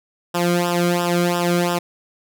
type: tone with flanger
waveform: sawtooth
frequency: 174.61 Hz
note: F3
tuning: in tune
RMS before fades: -19 dBFS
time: 0.34-1.79 s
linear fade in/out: 10 ms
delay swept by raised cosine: 0.46 to 1.13 ms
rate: 2.9 Hz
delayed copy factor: -0.9
effects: none